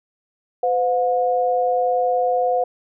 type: tone pair together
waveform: sine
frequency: 508 / 718.4 Hz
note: B4 / F5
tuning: +49 / +49 cents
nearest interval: tritone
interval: 600 cents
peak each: -19 / -19 dBFS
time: 0.63-2.64 s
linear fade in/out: 5 ms
effects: none